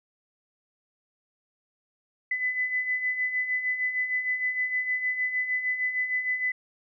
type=beating tone pair; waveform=sine; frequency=2001 / 2007.5 Hz; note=B6 / B6; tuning=+22 / +28 cents; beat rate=6.5 Hz; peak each=-33 / -26 dBFS; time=2.31-6.52 s; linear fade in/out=5 ms; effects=none